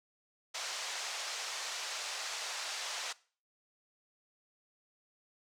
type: band-pass noise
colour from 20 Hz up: white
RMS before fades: -40 dBFS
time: 0.54-3.13 s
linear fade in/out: 10 ms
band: 550 to 6700 Hz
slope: 24 dB/octave
effects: noise-tail reverb RT60 0.4 s tail -20 dB re dry